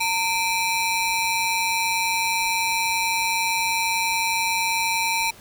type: ring-modulated tone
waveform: sawtooth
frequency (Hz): 1629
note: G#6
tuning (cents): -34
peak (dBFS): -14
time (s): 0-5.31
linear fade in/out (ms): 10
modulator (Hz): 720
effects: pink hiss -47 dBFS RMS until 5.4 s